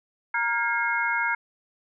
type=tone cluster; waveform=sine; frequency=936 / 1406 / 1631 / 2155 Hz; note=A#5 / F6 / G#6 / C#7; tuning=+7 / +11 / -32 / -49 cents; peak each=-28 dBFS; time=0.34-1.35 s; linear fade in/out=5 ms; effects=none